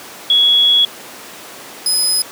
sine / 25% pulse tone pair in turn, 3355 / 5039 Hz, G#7 / D#8, +17 / +21 cents, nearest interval perfect fifth, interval 704 cents, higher second, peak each -8 dBFS, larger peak neither, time 0.3-0.85 / 1.86-2.22 s, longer first, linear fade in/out 2 ms, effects pink hiss -33 dBFS RMS until 2.31 s + high-pass 300 Hz 12 dB/octave

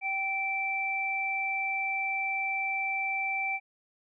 sine tone pair together, 777 / 2336 Hz, G5 / D7, -16 / -10 cents, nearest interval octave + perfect fifth, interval 1906 cents, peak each -34 / -29 dBFS, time 0.01-3.6 s, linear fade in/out 50 ms, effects none

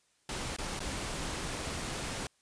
pink noise with dropouts, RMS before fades -37 dBFS, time 0.29-2.27 s, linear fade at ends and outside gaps 2 ms, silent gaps 0.565-0.585 / 0.793-0.803 s, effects white hiss -71 dBFS RMS until 2.41 s + resampled to 22050 Hz

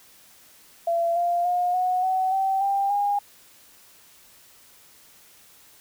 sine tone with pitch steps, 678 / 695.9 / 714.2 / 733 / 752.3 / 772.1 / 792.4 / 813.3 Hz, E5 / F5 / F5 / F#5 / F#5 / G5 / G5 / G#5, +49 / -6 / +39 / -16 / +29 / -26 / +18 / -36 cents, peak -20 dBFS, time 0.87-3.19 s, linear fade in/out 5 ms, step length 290 ms, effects white hiss -53 dBFS RMS until 5.8 s

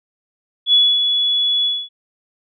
sine tone with ADSR envelope, 3400 Hz, G#7, 40 cents sharp, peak -8 dBFS, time 0.66-1.89 s, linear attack 73 ms, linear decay 250 ms, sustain -6 dB, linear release 240 ms, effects none

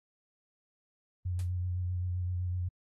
sine tone with vibrato, 89.9 Hz, F#2, 49 cents flat, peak -30 dBFS, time 1.25-2.69 s, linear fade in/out 10 ms, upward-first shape sine, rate 7.8 Hz, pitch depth 25 cents each way
white noise with exponential decay, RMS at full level -47 dBFS, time 1.39-1.52 s, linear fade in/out 1 ms, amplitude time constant 27 ms
effects AAC 32 kbps

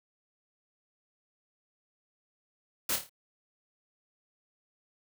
white noise with echo, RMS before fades -30 dBFS, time 2.89-2.96 s, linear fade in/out 5 ms, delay 27 ms, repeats 5, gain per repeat -6 dB, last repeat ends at 3.095 s, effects none

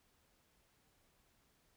silence, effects pink hiss -74 dBFS RMS until 1.76 s

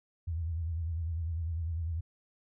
sine tone with vibrato, 82.41 Hz, E2, in tune, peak -31 dBFS, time 0.27-2.01 s, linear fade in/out 10 ms, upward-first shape sine, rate 10 Hz, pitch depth 94 cents each way, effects none

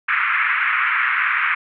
pink band-pass noise, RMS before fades -19 dBFS, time 0.08-1.55 s, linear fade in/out 10 ms, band 1200 to 2400 Hz, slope 48 dB/octave, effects none

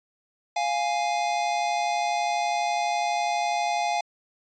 square tone pair together, 698 / 830.1 Hz, F5 / G#5, -1 / -1 cents, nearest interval minor third, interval 300 cents, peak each -27 dBFS, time 0.56-4.01 s, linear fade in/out 5 ms, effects resampled to 16000 Hz

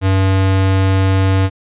square tone, 95.7 Hz, G2, 41 cents flat, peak -11 dBFS, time 0.01-1.5 s, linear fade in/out 50 ms, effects resampled to 8000 Hz

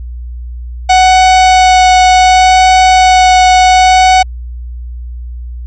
45% pulse tone with vibrato, 742 Hz, F#5, 5 cents sharp, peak -3 dBFS, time 0.89-4.23 s, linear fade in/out 10 ms, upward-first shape sine, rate 0.68 Hz, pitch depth 8 cents each way, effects added 60 Hz sine -20 dBFS peak until 5.66 s + resampled to 16000 Hz

